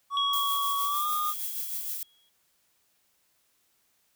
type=tone with pitch glide; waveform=triangle; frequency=1126 to 1220.8 Hz; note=C#6 to D#6; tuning=+27 to -33 cents; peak=-25 dBFS; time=0.1-1.34 s; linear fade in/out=50 ms; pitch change=+140 cents; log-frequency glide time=0.83-1.09 s
type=tone with exponential decay; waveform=sine; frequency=3315 Hz; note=G#7; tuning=4 cents flat; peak=-25 dBFS; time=0.17-2.29 s; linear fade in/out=1 ms; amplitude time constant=460 ms
type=noise with tremolo; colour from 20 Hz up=violet; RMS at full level=-32 dBFS; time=0.33-2.03 s; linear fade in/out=2 ms; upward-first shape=triangle; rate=6.5 Hz; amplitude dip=45%
effects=white hiss -70 dBFS RMS until 4.15 s